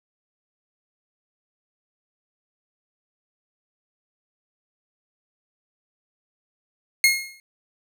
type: tone with exponential decay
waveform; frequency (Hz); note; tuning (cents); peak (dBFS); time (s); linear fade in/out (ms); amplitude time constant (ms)
sawtooth; 2152; C7; +48; -8; 7.04-7.4; 1; 77
effects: none